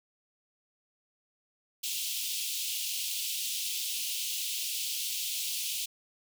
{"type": "high-pass noise", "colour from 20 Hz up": "pink", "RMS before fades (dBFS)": -34, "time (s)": [1.83, 5.86], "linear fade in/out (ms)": 10, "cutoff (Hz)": 2700, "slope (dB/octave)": 48, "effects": []}